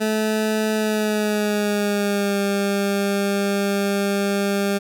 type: tone with pitch glide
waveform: 20% pulse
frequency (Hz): 216.7 to 199.87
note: A3 to G3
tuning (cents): -26 to +34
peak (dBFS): -14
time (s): 0-4.79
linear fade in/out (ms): 20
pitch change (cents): -140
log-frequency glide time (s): 0.74-2.39
effects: none